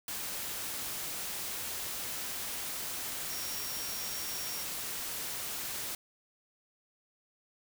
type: tone in noise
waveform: sine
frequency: 5590 Hz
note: F8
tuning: 1 cent sharp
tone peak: -42 dBFS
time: 3.3-4.63 s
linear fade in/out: 2 ms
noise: white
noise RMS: -38 dBFS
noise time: 0.08-5.95 s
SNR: -7 dB
effects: none